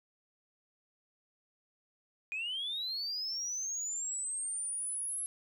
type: linear sweep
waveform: sine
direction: up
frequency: 2438 to 11040 Hz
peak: -33 dBFS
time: 2.32-5.26 s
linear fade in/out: 0 ms
effects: tanh soft clip ceiling -31 dBFS + 12-bit